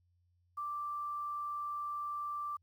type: tone with quantisation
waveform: sine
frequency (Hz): 1174.7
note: D6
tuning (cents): 0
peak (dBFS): -36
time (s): 0.57-2.57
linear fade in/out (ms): 10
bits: 11
effects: added 88 Hz sine -70 dBFS peak until 2.62 s